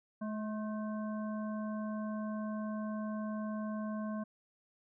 harmonic tone with a mistuned harmonic, 214.1 Hz, A3, 47 cents flat, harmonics 1 / 3 / 5 / 7, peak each -36 / -44 / -47 / -53 dBFS, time 0.21-4.24 s, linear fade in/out 10 ms, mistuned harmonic 7, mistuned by +45 cents, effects none

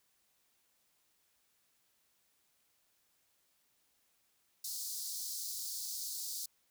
pink high-pass noise, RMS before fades -41 dBFS, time 4.64-6.46 s, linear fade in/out 5 ms, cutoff 4300 Hz, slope 48 dB/octave, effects white hiss -75 dBFS RMS until 6.7 s

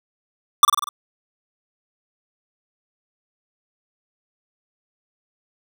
square tone with echo, 1174.7 Hz, D6, in tune, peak -7 dBFS, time 0.63-0.65 s, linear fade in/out 2 ms, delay 48 ms, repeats 5, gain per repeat -4 dB, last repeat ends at 0.89 s, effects none

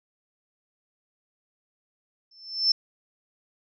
sine tone with exponential growth, 5310 Hz, E8, 12 cents sharp, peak -15 dBFS, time 2.31-2.72 s, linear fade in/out 5 ms, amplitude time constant 87 ms, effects none

